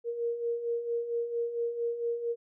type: beating tone pair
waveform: sine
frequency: 466.2 / 470.6 Hz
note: A#4 / A#4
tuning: 0 / +16 cents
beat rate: 4.4 Hz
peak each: -37 / -30 dBFS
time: 0.04-2.36 s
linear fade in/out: 50 ms
effects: none